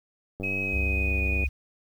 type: click train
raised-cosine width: 2 ms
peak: -22 dBFS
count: 101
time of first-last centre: 0.4-1.438 s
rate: 96.3 Hz
type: tone with pitch glide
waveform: sine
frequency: 2547 to 2472 Hz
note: D#7 to D#7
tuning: +40 to -12 cents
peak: -27 dBFS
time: 0.43-1.47 s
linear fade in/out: 10 ms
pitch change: -52 cents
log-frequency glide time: 0.61-1.19 s
type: tone with vibrato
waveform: sine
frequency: 68 Hz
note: C#2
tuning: 33 cents flat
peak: -25 dBFS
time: 0.73-1.49 s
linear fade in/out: 10 ms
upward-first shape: sine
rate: 5 Hz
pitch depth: 10 cents each way
effects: 9-bit